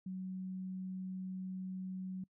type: tone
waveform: sine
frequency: 186.8 Hz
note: F#3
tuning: 17 cents sharp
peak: -39 dBFS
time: 0.06-2.24 s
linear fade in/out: 5 ms
effects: noise-tail reverb RT60 0.1 s tail -25 dB re dry